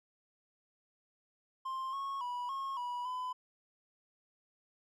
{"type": "tone with pitch steps", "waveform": "triangle", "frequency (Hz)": [1053, 1097, 978, 1085, 975, 1007], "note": ["C6", "C#6", "B5", "C#6", "B5", "B5"], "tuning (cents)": [11, -18, -17, -37, -23, 33], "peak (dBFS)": -34, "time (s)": [1.65, 3.33], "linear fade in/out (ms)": 10, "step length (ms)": 280, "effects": []}